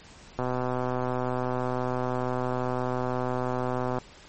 click train, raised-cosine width 1 ms, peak -15 dBFS, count 454, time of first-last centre 0.39-3.985 s, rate 126 Hz, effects pink hiss -50 dBFS RMS until 4.28 s + MP3 32 kbps

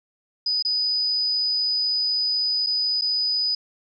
sine tone with dropouts, 4978 Hz, D#8, in tune, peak -20 dBFS, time 0.46-3.55 s, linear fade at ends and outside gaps 5 ms, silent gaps 0.625-0.649 / 2.664-2.668 / 3.012-3.019 s, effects none

